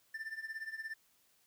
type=tone with tremolo; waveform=triangle; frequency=1779 Hz; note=A6; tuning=19 cents sharp; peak=-35 dBFS; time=0.14-0.94 s; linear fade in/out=5 ms; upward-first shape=triangle; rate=17 Hz; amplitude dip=90%; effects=white hiss -71 dBFS RMS until 1.46 s